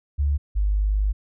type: tone pair in turn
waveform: sine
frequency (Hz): 71.6 / 50.63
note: D2 / G#1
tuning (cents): -43 / -43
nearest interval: tritone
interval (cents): 600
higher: first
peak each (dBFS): -18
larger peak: neither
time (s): 0.18-0.38 / 0.55-1.13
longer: second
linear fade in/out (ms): 20
effects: none